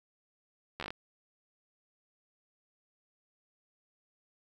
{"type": "slowing click train", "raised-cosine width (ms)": 0.3, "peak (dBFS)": -22, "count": 7, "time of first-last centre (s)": [0.8, 0.905], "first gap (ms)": 12, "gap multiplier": 1.15, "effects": ["9-bit"]}